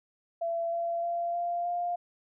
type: tone with pitch steps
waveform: sine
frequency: 673 / 680 / 687.1 / 694.3 / 701.6 Hz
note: E5 / F5 / F5 / F5 / F5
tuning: +36 / -46 / -28 / -10 / +8 cents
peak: -28 dBFS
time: 0.41-1.96 s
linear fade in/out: 10 ms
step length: 310 ms
effects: none